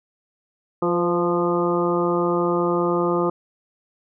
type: harmonic tone with a mistuned harmonic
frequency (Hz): 174.61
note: F3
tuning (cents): 0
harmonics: 1 / 2 / 3 / 4 / 5 / 6 / 7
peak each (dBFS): -26 / -21 / -25 / -32 / -30 / -30 / -27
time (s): 0.82-3.3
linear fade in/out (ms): 5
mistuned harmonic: 3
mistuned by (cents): -32
effects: none